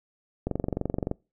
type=click train; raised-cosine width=2 ms; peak=-14 dBFS; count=16; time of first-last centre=0.47-1.114 s; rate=23.3 Hz; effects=noise-tail reverb RT60 0.3 s tail -25 dB re dry